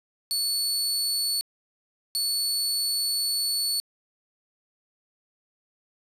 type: tone bursts at uneven times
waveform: sawtooth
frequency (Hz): 4435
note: C#8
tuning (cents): 0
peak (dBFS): -21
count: 2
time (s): 0.31-1.41 / 2.15-3.8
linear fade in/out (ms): 0
effects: resampled to 32000 Hz + 8-bit